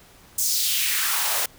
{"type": "noise with high-pass filter sweep", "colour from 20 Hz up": "white", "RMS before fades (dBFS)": -23, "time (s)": [0.38, 1.46], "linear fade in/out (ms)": 5, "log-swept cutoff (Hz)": [7300, 510], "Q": 2, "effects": ["pink hiss -51 dBFS RMS until 1.58 s"]}